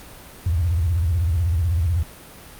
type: tone with vibrato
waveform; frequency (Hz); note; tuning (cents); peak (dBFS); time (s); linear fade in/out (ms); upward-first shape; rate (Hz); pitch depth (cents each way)
sine; 84.2; E2; +37; -17; 0.46-2.03; 5; square; 16; 160
effects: pink hiss -42 dBFS RMS until 2.59 s + Opus 48 kbps